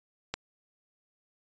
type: click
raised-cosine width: 0.2 ms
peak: -14 dBFS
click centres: 0.34 s
effects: resampled to 16000 Hz